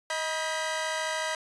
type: tone cluster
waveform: sawtooth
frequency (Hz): 629 / 966 / 1599 / 1986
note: D#5 / B5 / G6 / B6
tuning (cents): +19 / -39 / +34 / +9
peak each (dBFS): -29 / -30 / -32 / -33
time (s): 0.1-1.35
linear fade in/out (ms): 2
effects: resampled to 22050 Hz